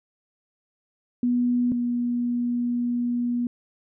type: tone pair in turn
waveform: sine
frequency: 244.3 / 241.5 Hz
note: B3 / B3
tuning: -19 / -39 cents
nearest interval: unison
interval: 20 cents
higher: first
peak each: -19 / -22 dBFS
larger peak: first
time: 1.23-1.72 / 1.72-3.47 s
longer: second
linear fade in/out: 2 ms
effects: none